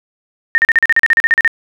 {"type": "tone bursts", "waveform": "sine", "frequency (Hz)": 1830, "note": "A#6", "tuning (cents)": -32, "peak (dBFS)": -6, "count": 14, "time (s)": [0.55, 1.477], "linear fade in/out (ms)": 0, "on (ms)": 30, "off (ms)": 39, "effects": []}